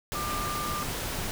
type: tone in noise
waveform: sine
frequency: 1194 Hz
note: D6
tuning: 28 cents sharp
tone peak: -32 dBFS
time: 0.15-0.83 s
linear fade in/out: 0 ms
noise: pink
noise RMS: -33 dBFS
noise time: 0.12-1.31 s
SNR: -2 dB
effects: none